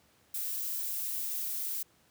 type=noise; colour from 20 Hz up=violet; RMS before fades=-35 dBFS; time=0.34-1.83 s; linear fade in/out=5 ms; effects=pink hiss -66 dBFS RMS until 2.1 s + high-pass 80 Hz 12 dB/octave